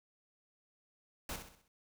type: noise with echo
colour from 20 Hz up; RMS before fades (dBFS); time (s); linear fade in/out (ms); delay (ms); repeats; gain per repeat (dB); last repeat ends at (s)
pink; -41; 1.29-1.36; 2; 64; 5; -7; 1.68
effects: none